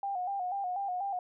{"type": "tone with vibrato", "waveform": "sine", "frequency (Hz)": 759, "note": "F#5", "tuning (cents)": 44, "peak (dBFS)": -31, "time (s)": [0.03, 1.19], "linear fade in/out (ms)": 2, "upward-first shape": "square", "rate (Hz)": 4.1, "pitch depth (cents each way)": 80, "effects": []}